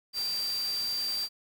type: tone in noise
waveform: sine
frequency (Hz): 4699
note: D8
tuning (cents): 0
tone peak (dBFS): -29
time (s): 0.13-1.29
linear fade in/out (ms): 50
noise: white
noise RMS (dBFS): -41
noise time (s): 0.13-1.29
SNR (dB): +9
effects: none